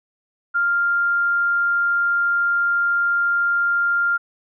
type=tone; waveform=sine; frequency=1397 Hz; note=F6; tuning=in tune; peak=-16 dBFS; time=0.54-4.18 s; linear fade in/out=20 ms; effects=none